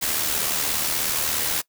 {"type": "noise with amplitude modulation", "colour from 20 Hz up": "white", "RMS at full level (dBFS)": -22, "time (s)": [0.01, 1.62], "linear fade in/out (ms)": 20, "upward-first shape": "sine", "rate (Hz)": 76.7, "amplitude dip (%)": 45, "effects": ["noise-tail reverb RT60 0.1 s tail -21 dB re dry"]}